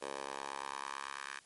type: tone with high-pass filter sweep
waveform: 10% pulse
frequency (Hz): 69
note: C#2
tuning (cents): -7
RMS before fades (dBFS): -43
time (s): 0.01-1.4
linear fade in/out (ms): 20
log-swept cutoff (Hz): 560 to 1500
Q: 2.3
effects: white hiss -63 dBFS RMS until 1.45 s + MP3 48 kbps